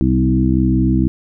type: harmonic tone with a mistuned harmonic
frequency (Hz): 64.2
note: C2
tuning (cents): -32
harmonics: 1 / 2 / 3 / 4 / 5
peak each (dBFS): -18 / -18 / -18 / -18 / -18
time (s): 0.01-1.08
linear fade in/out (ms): 0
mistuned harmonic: 3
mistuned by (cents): +17
effects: none